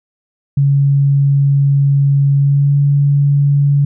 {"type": "tone with pitch glide", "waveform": "sine", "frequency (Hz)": [140, 142.12], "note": ["C#3", "C#3"], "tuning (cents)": [18, 44], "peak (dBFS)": -8, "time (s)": [0.57, 3.85], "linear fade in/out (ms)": 5, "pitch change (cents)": 26, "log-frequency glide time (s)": [2.37, 2.76], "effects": []}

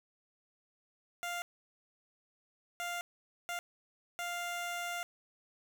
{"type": "tone bursts at uneven times", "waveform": "15% pulse", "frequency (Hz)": 698.5, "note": "F5", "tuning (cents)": 0, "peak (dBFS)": -30, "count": 4, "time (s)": [[1.23, 1.42], [2.8, 3.01], [3.49, 3.59], [4.19, 5.03]], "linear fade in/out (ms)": 0, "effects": []}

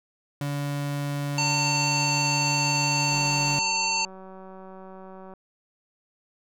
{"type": "tone", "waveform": "35% pulse", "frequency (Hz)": 143.3, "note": "D3", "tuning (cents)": -42, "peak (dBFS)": -25, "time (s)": [0.41, 3.59], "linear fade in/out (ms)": 2}
{"type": "harmonic tone", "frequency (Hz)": 903, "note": "A5", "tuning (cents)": 45, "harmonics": [1, 3, 5, 7, 8], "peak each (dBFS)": [-28, -27, -28, -33, -33], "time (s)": [1.38, 4.05], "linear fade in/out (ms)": 2}
{"type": "click train", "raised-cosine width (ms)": 1, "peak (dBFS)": -31, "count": 420, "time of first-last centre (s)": [3.12, 5.337], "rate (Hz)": 189}
{"effects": []}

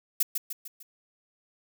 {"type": "noise with echo", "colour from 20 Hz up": "violet", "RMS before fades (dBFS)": -23, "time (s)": [0.2, 0.23], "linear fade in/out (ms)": 5, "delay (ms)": 150, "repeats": 4, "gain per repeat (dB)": -6, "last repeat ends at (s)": 0.83, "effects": []}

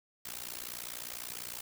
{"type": "noise with amplitude modulation", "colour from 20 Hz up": "white", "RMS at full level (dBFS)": -38, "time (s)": [0.25, 1.61], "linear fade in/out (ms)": 5, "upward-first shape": "sine", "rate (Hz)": 60, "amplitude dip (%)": 100, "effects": []}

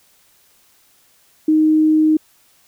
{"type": "tone", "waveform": "sine", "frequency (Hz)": 311.1, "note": "D#4", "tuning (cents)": 0, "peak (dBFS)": -10, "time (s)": [1.48, 2.17], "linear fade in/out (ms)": 5, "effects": ["white hiss -55 dBFS RMS until 2.67 s"]}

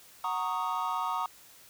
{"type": "chord", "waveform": "triangle", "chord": "D# minor seventh", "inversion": "first", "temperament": "equal with one note detuned", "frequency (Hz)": [740, 928, 1108.7, 1244.5], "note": ["F#5", "A#5", "C#6", "D#6"], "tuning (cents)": [0, -8, 0, 0], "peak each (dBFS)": [-35, -31, -33, -32], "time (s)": [0.24, 1.26], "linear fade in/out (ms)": 2, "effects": ["tanh soft clip ceiling -18 dBFS", "white hiss -55 dBFS RMS until 1.69 s"]}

